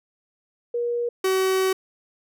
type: tone pair in turn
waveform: sine / 45% pulse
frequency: 477 / 378.6 Hz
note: A#4 / F#4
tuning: +40 / +40 cents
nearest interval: major third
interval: 400 cents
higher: first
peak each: -22 / -19 dBFS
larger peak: second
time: 0.74-1.09 / 1.24-1.73 s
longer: second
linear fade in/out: 5 ms
effects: none